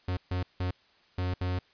45% pulse tone bursts at uneven times, 90.8 Hz, F#2, 32 cents flat, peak -28 dBFS, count 5, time 0.08-0.17 / 0.31-0.43 / 0.6-0.71 / 1.18-1.34 / 1.41-1.59 s, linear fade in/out 5 ms, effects white hiss -63 dBFS RMS until 1.73 s + resampled to 11025 Hz

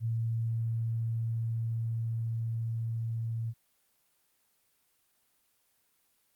sine tone with level ramp, 114.3 Hz, A#2, 34 cents flat, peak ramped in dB -28 to -31 dBFS, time 0-3.54 s, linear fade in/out 50 ms, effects white hiss -72 dBFS RMS until 6.35 s + Opus 24 kbps

